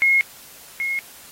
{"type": "tone with echo", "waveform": "sine", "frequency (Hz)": 2159, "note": "C#7", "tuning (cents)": -46, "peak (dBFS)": -13, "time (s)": [0.02, 0.21], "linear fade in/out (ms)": 0, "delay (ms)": 780, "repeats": 1, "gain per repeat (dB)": -8, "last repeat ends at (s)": 0.99, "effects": ["white hiss -44 dBFS RMS until 1.31 s", "AAC 48 kbps"]}